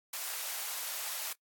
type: high-pass noise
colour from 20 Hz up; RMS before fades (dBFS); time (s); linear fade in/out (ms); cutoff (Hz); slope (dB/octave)
white; -38; 0.13-1.33; 5; 580; 24
effects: noise-tail reverb RT60 0.1 s tail -23 dB re dry + AAC 64 kbps